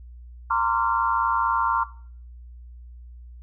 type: tone cluster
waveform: sine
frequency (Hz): 921 / 1045 / 1149 / 1378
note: A#5 / C6 / D6 / F6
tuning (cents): -21 / -2 / -38 / -24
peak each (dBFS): -25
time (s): 0.5-1.84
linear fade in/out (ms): 10
effects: noise-tail reverb RT60 0.5 s tail -19 dB re dry + added 60 Hz sine -40 dBFS peak until 3.42 s